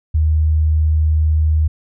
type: tone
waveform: sine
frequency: 77.8 Hz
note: D#2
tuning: in tune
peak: -11 dBFS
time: 0.14-1.68 s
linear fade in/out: 10 ms
effects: none